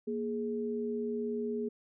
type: tone pair together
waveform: sine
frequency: 235.2 / 418.9 Hz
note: A#3 / G#4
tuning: +16 / +15 cents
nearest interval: minor seventh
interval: 999 cents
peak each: -35 / -34 dBFS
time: 0.07-1.69 s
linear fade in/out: 10 ms
effects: none